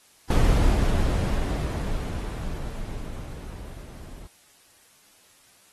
brown noise with level ramp, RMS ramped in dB -18 to -42 dBFS, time 0.3-4.27 s, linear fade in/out 5 ms, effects white hiss -57 dBFS RMS until 5.72 s + AAC 32 kbps

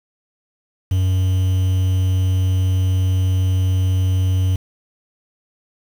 triangle tone with quantisation, 93.2 Hz, F#2, 13 cents sharp, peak -12 dBFS, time 0.91-4.56 s, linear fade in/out 5 ms, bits 6, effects none

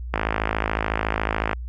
click train, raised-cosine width 0.5 ms, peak -6 dBFS, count 76, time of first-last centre 0.14-1.531 s, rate 53.9 Hz, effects added 60 Hz sine -29 dBFS peak until 1.68 s + AAC 64 kbps

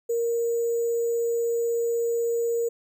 sine tone with sample-and-hold, 466.2 Hz, A#4, in tune, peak -22 dBFS, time 0.09-2.69 s, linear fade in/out 10 ms, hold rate 7350 Hz, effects none

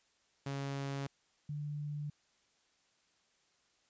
sawtooth / sine tone pair in turn, 138.59 / 147.43 Hz, C#3 / D3, 0 / +7 cents, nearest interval minor second, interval 107 cents, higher second, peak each -33 / -37 dBFS, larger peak first, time 0.46-1.07 / 1.49-2.1 s, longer neither, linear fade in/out 5 ms, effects white hiss -73 dBFS RMS until 3.89 s + resampled to 16000 Hz

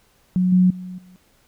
sine tone with level steps, 182.8 Hz, F#3, 21 cents flat, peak -15 / -11 / -30 / -44 dBFS, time 0.36-1.16 s, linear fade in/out 0 ms, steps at 0.52 / 0.7 / 0.98 s, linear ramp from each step 5 ms, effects pink hiss -59 dBFS RMS until 1.47 s

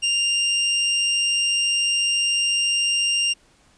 sawtooth tone, 2794 Hz, F7, in tune, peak -15 dBFS, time 0.02-3.34 s, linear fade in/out 20 ms, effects pink hiss -57 dBFS RMS until 3.77 s + resampled to 22050 Hz

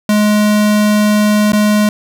square tone with dropouts, 210 Hz, G#3, 19 cents sharp, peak -9 dBFS, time 0.09-1.89 s, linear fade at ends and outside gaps 2 ms, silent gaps 1.521-1.532 s, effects 7-bit

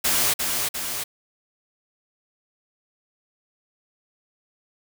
white noise with echo, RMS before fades -21 dBFS, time 0.04-0.34 s, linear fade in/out 10 ms, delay 350 ms, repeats 2, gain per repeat -4 dB, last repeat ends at 1.04 s, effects none

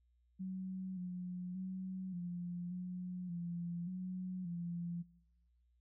sine tone with pitch steps, 187.5 / 180 / 187.3 / 175.4 / 180.9 / 172.2 / 184.1 / 172.1 Hz, F#3 / F#3 / F#3 / F3 / F#3 / F3 / F#3 / F3, +23 / -47 / +21 / +8 / -39 / -24 / -8 / -25 cents, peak -39 dBFS, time 0.39-5.03 s, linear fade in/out 20 ms, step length 580 ms, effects noise-tail reverb RT60 1.0 s tail -23 dB re dry + added 60 Hz sine -70 dBFS peak until 5.8 s

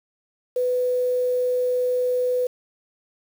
sine tone with quantisation, 498.7 Hz, B4, 17 cents sharp, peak -19 dBFS, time 0.56-2.47 s, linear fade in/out 5 ms, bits 7, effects none

